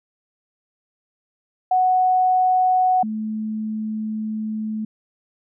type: tone pair in turn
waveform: sine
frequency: 740 / 216.8 Hz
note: F#5 / A3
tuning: 0 / -25 cents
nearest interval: octave + major sixth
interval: 2125 cents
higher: first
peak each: -14 / -23 dBFS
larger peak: first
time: 1.71-3.03 / 3.03-4.85 s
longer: second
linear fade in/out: 5 ms
effects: none